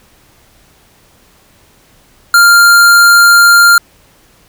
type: tone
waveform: square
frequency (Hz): 1396.9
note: F6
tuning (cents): 0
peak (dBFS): -3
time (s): 2.34-3.78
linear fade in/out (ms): 2
effects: pink hiss -47 dBFS RMS until 4.48 s